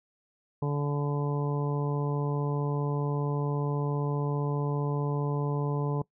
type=harmonic tone; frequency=144.6 Hz; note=D3; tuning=27 cents flat; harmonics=1 / 2 / 3 / 4 / 5 / 6 / 7; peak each=-27 / -37 / -34 / -42 / -45 / -41 / -41 dBFS; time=0.62-6.02 s; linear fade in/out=5 ms; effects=noise-tail reverb RT60 0.1 s tail -22 dB re dry